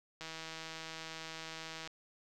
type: click train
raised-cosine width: 0.2 ms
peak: -27 dBFS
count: 269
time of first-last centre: 0.21-1.875 s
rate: 161 Hz
effects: none